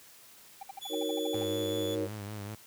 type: tone bursts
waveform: triangle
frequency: 788 Hz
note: G5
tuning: 9 cents sharp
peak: -36 dBFS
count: 11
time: 0.61-1.431 s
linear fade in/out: 5 ms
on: 21 ms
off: 59 ms
type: tone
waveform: 40% pulse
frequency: 3436 Hz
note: A7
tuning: 42 cents flat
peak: -38 dBFS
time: 0.81-1.96 s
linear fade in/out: 20 ms
type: chord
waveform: sine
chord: D# minor seventh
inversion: none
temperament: equal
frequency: 311.1 / 370 / 466.2 / 554.4 Hz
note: D#4 / F#4 / A#4 / C#5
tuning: 0 / 0 / 0 / 0 cents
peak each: -35 / -39 / -34 / -37 dBFS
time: 0.89-2.09 s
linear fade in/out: 50 ms
type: tone with vibrato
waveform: sawtooth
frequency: 103.83 Hz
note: G#2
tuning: in tune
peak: -34 dBFS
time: 1.34-2.55 s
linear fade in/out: 5 ms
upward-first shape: sine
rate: 5.3 Hz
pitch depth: 64 cents each way
effects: white hiss -55 dBFS RMS until 2.66 s + high-pass 60 Hz 12 dB/octave